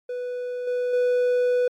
triangle tone with level steps, 494.2 Hz, B4, 1 cent sharp, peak -25 / -20 / -16 dBFS, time 0.09-1.68 s, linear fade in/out 5 ms, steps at 0.67 / 0.93 s, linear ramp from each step 5 ms, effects MP3 96 kbps

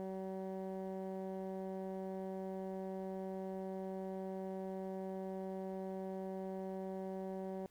15% pulse tone with low-pass filter, 190 Hz, F#3, 46 cents sharp, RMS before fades -43 dBFS, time 0-7.66 s, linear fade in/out 0 ms, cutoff 720 Hz, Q 0.88, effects pink hiss -71 dBFS RMS until 7.7 s

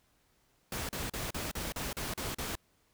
pink noise bursts, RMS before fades -37 dBFS, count 9, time 0.72-2.554 s, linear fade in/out 2 ms, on 170 ms, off 38 ms, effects pink hiss -71 dBFS RMS until 2.93 s

